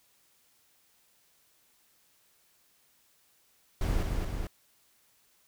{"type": "noise with echo", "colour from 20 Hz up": "brown", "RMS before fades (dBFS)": -28, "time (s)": [3.81, 4.03], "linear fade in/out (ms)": 2, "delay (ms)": 220, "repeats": 2, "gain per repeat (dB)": -3, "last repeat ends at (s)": 4.47, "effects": ["white hiss -67 dBFS RMS until 5.47 s"]}